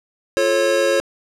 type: chord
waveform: square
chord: F augmented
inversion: none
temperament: just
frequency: 349.2 / 436.5 / 545.7 Hz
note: F4 / A4 / C#5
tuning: 0 / -14 / -27 cents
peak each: -23 / -23 / -17 dBFS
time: 0.37-1 s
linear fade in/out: 0 ms
effects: low-pass 9000 Hz 12 dB/octave